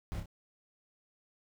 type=noise with echo; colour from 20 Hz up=brown; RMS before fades=-38 dBFS; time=0.12-0.2 s; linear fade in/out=0 ms; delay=29 ms; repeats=2; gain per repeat=-5 dB; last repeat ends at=0.258 s; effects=none